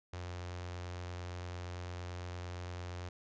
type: tone with notch filter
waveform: sawtooth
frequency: 88.8 Hz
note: F2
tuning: 29 cents sharp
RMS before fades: -43 dBFS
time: 0.13-3.09 s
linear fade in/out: 5 ms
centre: 210 Hz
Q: 0.91
effects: resampled to 16000 Hz